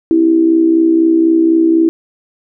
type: tone with amplitude modulation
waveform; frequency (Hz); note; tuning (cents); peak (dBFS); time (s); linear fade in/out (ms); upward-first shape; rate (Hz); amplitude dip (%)
sine; 328.2; E4; -8; -4; 0.11-1.89; 0; sine; 64; 60
effects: none